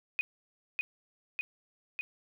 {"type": "tone with echo", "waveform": "sine", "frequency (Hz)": 2489, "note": "D#7", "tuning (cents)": 0, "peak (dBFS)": -26, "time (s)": [0.19, 0.21], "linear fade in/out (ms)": 0, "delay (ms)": 600, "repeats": 3, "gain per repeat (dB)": -2, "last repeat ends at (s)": 2.01, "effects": []}